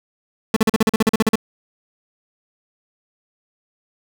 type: tone bursts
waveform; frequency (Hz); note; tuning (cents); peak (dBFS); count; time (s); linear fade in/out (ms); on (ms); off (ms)
30% pulse; 220; A3; 0; -9; 13; 0.54-1.356; 2; 24; 42
effects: none

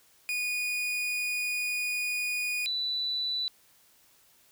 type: tone pair in turn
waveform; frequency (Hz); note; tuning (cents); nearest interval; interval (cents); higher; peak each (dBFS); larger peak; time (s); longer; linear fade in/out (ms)
40% pulse / sine; 2462 / 3972; D#7 / B7; -19 / +9; minor sixth; 828; second; -28; neither; 0.29-2.66 / 2.66-3.48; first; 0
effects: white hiss -62 dBFS RMS until 4.51 s

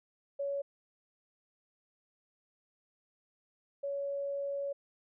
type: tone pair in turn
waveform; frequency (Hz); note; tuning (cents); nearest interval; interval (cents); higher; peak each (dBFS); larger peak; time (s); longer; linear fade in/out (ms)
sine; 561 / 561; C#5 / C#5; +21 / +21; unison; 0; neither; -32 / -33; first; 0.39-0.62 / 3.83-4.73; second; 10
effects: none

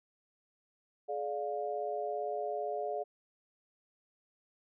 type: chord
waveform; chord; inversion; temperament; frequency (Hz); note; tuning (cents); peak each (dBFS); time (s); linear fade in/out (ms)
sine; D diminished; second; just; 422.9 / 587.3 / 704.8; Ab4 / D5 / F5; +31 / 0 / +16; -38 / -38 / -37; 1.08-3.04; 20
effects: none

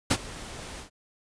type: noise with ADSR envelope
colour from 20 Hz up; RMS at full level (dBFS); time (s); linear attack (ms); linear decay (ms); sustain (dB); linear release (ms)
pink; -20; 0.1-0.9; 12; 56; -20; 110
effects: resampled to 22050 Hz

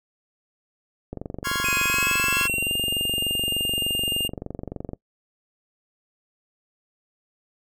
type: click train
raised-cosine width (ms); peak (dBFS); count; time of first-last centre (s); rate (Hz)
2; -18; 90; 1.13-4.933; 23.4
type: chord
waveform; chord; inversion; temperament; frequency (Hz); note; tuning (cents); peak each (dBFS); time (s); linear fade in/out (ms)
sawtooth; Db major seventh; third; equal; 1046.5 / 1108.7 / 1396.9 / 1661.2; C6 / Db6 / F6 / Ab6; 0 / 0 / 0 / 0; -28 / -28 / -26 / -24; 1.44-2.48; 20
type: tone with pitch glide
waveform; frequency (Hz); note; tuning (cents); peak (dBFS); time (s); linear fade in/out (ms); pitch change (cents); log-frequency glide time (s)
square; 2518 to 2810; D#7 to F7; +20 to +10; -23; 1.64-4.28; 10; +190; 1.86-2.74
effects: noise-tail reverb RT60 0.1 s tail -22 dB re dry

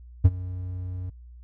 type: tone with ADSR envelope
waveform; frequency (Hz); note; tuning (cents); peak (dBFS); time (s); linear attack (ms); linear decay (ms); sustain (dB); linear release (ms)
triangle; 91.3; F#2; -23; -7; 0.24-1.1; 14; 40; -21; 6
effects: added 60 Hz sine -43 dBFS peak until 1.43 s

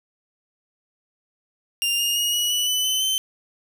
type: tone with pitch steps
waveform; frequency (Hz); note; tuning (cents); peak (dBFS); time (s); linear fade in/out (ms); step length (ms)
sawtooth; 2797 / 2836 / 2876 / 2916 / 2956 / 2998 / 3040 / 3082; F7 / F7 / F#7 / F#7 / F#7 / F#7 / F#7 / G7; +2 / +26 / -50 / -26 / -2 / +22 / +46 / -30; -17; 1.82-3.18; 0; 170
effects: none

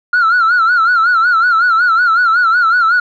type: tone with vibrato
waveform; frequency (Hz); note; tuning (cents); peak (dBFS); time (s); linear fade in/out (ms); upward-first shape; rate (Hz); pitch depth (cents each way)
sine; 1392; F6; -6; -6; 0.13-3; 5; sine; 5.4; 110
effects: tanh soft clip ceiling -6 dBFS

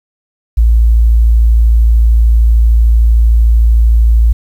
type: tone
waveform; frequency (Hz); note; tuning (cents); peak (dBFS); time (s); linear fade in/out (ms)
sine; 56.6; A1; +50; -4; 0.57-4.33; 10
effects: 7-bit

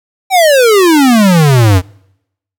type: exponential sweep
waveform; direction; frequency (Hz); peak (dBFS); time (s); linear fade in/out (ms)
square; down; 788 to 87.31; -5; 0.3-1.82; 50
effects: noise-tail reverb RT60 0.8 s tail -26 dB re dry

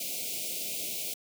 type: band-stop noise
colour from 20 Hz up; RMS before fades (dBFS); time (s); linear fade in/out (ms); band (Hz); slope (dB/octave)
white; -35; 0-1.14; 5; 720 to 2200; 96
effects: high-pass 150 Hz 12 dB/octave

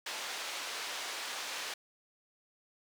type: band-pass noise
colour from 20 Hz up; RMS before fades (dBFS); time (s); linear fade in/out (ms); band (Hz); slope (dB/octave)
white; -40; 0.06-1.74; 5; 510 to 4700; 12
effects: none

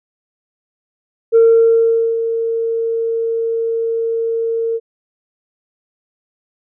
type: tone with ADSR envelope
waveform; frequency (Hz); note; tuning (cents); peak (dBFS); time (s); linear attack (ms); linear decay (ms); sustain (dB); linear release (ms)
sine; 456.7; A#4; -36; -4; 1.32-4.8; 36; 810; -11; 43
effects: tanh soft clip ceiling -3 dBFS

